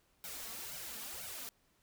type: noise with flanger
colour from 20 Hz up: white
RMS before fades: -45 dBFS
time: 0.24-1.49 s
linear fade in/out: 0 ms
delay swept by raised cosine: 1.3 to 4.5 ms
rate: 2 Hz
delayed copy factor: +0.85
effects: pink hiss -73 dBFS RMS until 1.82 s